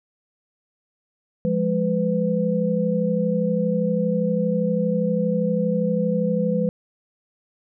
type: tone cluster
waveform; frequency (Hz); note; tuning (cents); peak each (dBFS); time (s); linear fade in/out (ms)
sine; 174.4 / 206.9 / 500; F3 / G#3 / B4; -2 / -6 / +21; -23; 1.45-6.69; 0
effects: none